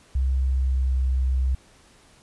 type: tone with pitch glide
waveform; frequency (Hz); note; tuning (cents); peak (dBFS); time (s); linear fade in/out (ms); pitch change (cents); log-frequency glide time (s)
sine; 65.6 to 64.77; C2 to C2; +5 to -17; -19; 0.15-1.55; 5; -22; 0.47-0.97
effects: pink hiss -55 dBFS RMS until 2.22 s + resampled to 24000 Hz